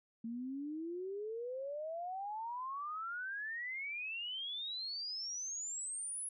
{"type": "exponential sweep", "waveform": "sine", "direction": "up", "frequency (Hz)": [224.3, 10580], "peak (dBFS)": -39, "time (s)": [0.24, 6.29], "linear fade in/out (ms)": 5, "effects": []}